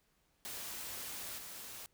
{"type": "noise with level steps", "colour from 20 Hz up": "white", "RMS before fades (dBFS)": [-44, -48], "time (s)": [0.45, 1.86], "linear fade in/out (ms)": 0, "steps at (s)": 1.37, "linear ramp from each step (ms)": 20, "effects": ["pink hiss -75 dBFS RMS until 1.93 s"]}